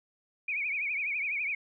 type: tone with vibrato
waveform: sine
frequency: 2349 Hz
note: D7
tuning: in tune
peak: -29 dBFS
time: 0.48-1.55 s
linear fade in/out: 5 ms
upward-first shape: triangle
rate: 12 Hz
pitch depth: 150 cents each way
effects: none